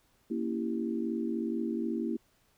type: chord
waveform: sine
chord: A# diminished seventh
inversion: none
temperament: equal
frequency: 233.1 / 277.2 / 329.6 / 392 Hz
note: A#3 / C#4 / E4 / G4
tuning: 0 / 0 / 0 / 0 cents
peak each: -33 / -39 / -34 / -39 dBFS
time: 0.3-2.17 s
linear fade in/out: 10 ms
effects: pink hiss -69 dBFS RMS until 2.57 s